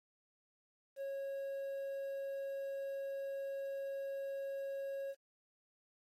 triangle tone with quantisation, 549 Hz, C#5, 17 cents flat, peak -37 dBFS, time 0.96-5.15 s, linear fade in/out 50 ms, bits 11, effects AAC 48 kbps

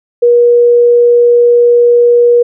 sine tone, 479.1 Hz, A#4, 47 cents sharp, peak -3 dBFS, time 0.22-2.43 s, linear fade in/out 10 ms, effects none

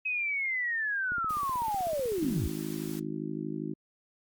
sine linear sweep, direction down, 2556 to 49.77 Hz, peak -28 dBFS, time 0.05-2.48 s, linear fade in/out 10 ms
click train, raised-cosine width 3 ms, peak -31 dBFS, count 21, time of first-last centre 1.12-2.37 s, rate 16 Hz
white noise, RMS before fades -46 dBFS, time 1.29-3 s, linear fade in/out 10 ms
harmonic tone, 52.5 Hz, G#1, 19 cents sharp, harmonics 3 / 4 / 5 / 6 / 7, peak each -39 / -39 / -40 / -37 / -41 dBFS, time 2.21-3.74 s, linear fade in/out 10 ms
effects Opus 48 kbps

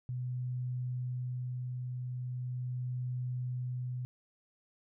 sine tone with tremolo, 125.2 Hz, B2, 24 cents sharp, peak -33 dBFS, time 0.09-4.05 s, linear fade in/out 0 ms, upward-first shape sine, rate 0.4 Hz, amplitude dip 25%, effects none

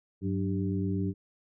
harmonic tone with a mistuned harmonic, 98 Hz, G2, in tune, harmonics 1 / 2 / 3 / 4, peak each -31 / -31 / -34 / -38 dBFS, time 0.21-1.14 s, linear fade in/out 50 ms, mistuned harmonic 2, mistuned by -88 cents, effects none

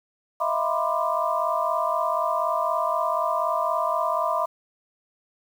sine tone cluster, 634 / 678 / 982 / 1039 / 1190 Hz, D#5 / E5 / B5 / C6 / D6, +32 / +49 / -10 / -12 / +22 cents, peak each -28 dBFS, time 0.4-4.46 s, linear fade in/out 10 ms, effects 8-bit

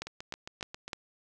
two click trains, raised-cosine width 0.2 ms, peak -18 / -23 dBFS, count 4 / 7, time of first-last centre 0.02-0.932 / 0.07-0.88 s, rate 3.29 / 7.41 Hz, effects none

